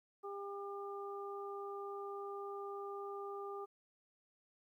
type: harmonic tone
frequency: 400.2 Hz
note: G4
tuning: 36 cents sharp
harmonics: 1 / 2 / 3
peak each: -44 / -50 / -48 dBFS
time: 0.23-3.66 s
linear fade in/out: 20 ms
effects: 13-bit